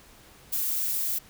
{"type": "noise", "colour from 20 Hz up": "violet", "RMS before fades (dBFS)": -28, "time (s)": [0.52, 1.19], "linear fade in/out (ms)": 10, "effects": ["pink hiss -53 dBFS RMS until 1.29 s"]}